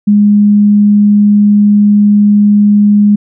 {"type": "tone", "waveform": "sine", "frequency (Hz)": 206.4, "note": "G#3", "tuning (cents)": -10, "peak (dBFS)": -3, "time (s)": [0.07, 3.16], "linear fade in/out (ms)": 10, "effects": []}